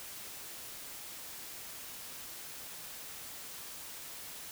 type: silence
effects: white hiss -46 dBFS RMS until 4.51 s